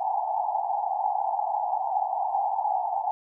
white band-pass noise, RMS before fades -27 dBFS, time 0-3.11 s, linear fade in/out 0 ms, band 720 to 870 Hz, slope 96 dB/octave, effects none

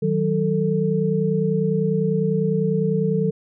sine tone cluster, 158.3 / 188.3 / 443.2 Hz, D#3 / F#3 / A4, +30 / +31 / +13 cents, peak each -22 dBFS, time 0.02-3.31 s, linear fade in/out 10 ms, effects none

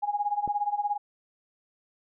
sine tone with tremolo, 824 Hz, G#5, 14 cents flat, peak -22 dBFS, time 0.02-0.98 s, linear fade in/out 20 ms, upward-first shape sine, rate 17 Hz, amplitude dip 85%
click, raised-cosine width 2 ms, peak -24 dBFS, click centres 0.477 s
effects none

